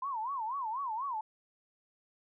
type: tone with vibrato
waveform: sine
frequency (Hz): 987.8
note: B5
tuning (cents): 0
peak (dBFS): -33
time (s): 0.02-1.21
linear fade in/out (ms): 5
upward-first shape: sine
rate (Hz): 4.1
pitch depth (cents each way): 240
effects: none